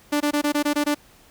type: tone bursts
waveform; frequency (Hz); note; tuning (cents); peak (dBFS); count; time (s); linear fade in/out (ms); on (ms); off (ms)
sawtooth; 293.7; D4; 0; -15; 8; 0.12-0.947; 10; 85; 21
effects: pink hiss -53 dBFS RMS until 1.3 s